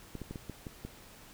clicks, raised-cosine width 3 ms, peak -27 dBFS, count 7, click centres 0.153 / 0.217 / 0.31 / 0.358 / 0.497 / 0.668 / 0.85 s, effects pink hiss -54 dBFS RMS until 1.33 s

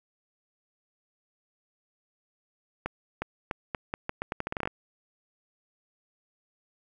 accelerating click train, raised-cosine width 0.5 ms, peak -15 dBFS, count 16, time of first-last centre 2.86-4.674 s, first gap 360 ms, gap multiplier 0.81, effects 9-bit

